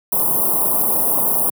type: band-stop noise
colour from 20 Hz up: white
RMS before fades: -17 dBFS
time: 0.12-1.5 s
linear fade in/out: 5 ms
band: 1100 to 10000 Hz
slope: 48 dB/octave
effects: high-pass 150 Hz 12 dB/octave

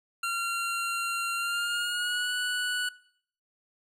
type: tone with pitch glide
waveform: 25% pulse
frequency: 1378 to 1476.9 Hz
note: F6 to F#6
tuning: -24 to -4 cents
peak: -24 dBFS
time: 0.23-2.89 s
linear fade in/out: 5 ms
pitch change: +120 cents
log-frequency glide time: 1.35-2.33 s
effects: noise-tail reverb RT60 0.6 s tail -19 dB re dry + low-pass 12000 Hz 12 dB/octave

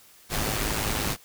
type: noise with amplitude modulation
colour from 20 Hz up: pink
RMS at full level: -25 dBFS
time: 0.29-1.17 s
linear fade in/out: 50 ms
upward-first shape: sine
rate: 106 Hz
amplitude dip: 55%
effects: white hiss -54 dBFS RMS until 1.24 s

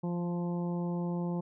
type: harmonic tone with a mistuned harmonic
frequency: 174.61 Hz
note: F3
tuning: in tune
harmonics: 1 / 2 / 3 / 4 / 5 / 6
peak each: -31 / -39 / -43 / -49 / -45 / -52 dBFS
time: 0.03-1.41 s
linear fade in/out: 10 ms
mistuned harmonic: 1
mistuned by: -16 cents
effects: none

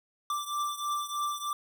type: beating tone pair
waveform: square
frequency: 1174.7 / 1177.9 Hz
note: D6 / D6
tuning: 0 / +5 cents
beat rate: 3.2 Hz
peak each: -33 / -36 dBFS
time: 0.3-1.53 s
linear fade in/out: 2 ms
effects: none

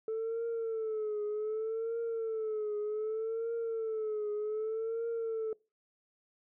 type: tone with vibrato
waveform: sine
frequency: 440 Hz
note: A4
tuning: in tune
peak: -30 dBFS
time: 0.08-5.53 s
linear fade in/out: 2 ms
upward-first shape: triangle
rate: 0.65 Hz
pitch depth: 95 cents each way
effects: noise-tail reverb RT60 0.3 s tail -25 dB re dry + tanh soft clip ceiling -30 dBFS

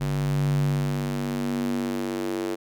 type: tone with high-pass filter sweep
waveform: square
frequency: 48.16 Hz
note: G1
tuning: 30 cents flat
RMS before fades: -26 dBFS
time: 0-2.56 s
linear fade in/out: 20 ms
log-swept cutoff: 110 to 360 Hz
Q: 3.9
effects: none

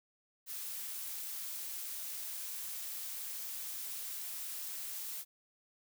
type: noise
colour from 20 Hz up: blue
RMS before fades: -42 dBFS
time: 0.46-5.25 s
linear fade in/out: 50 ms
effects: none

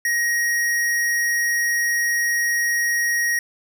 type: tone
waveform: square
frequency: 1885 Hz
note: A#6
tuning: 19 cents sharp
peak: -19 dBFS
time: 0.05-3.39 s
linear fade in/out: 2 ms
effects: none

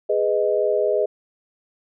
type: chord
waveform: sine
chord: G# minor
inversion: none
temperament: just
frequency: 415.3 / 498.4 / 623 Hz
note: G#4 / B4 / D#5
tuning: 0 / +16 / +2 cents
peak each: -21 / -23 / -21 dBFS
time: 0.09-1.06 s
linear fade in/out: 10 ms
effects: none

